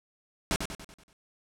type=noise with echo; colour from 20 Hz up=pink; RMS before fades=-27 dBFS; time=0.51-0.56 s; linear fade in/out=0 ms; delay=95 ms; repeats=6; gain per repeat=-6 dB; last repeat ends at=1.13 s; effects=low-pass 10000 Hz 12 dB/octave